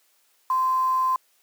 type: tone with quantisation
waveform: sine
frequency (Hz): 1036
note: C6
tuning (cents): -17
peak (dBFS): -19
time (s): 0.5-1.16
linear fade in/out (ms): 2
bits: 7
effects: white hiss -64 dBFS RMS until 1.42 s + high-pass 400 Hz 12 dB/octave